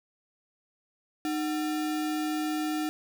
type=tone with sample-and-hold; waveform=sine; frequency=307.3 Hz; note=D#4; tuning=21 cents flat; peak=-27 dBFS; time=1.25-2.89 s; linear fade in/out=0 ms; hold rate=1050 Hz; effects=none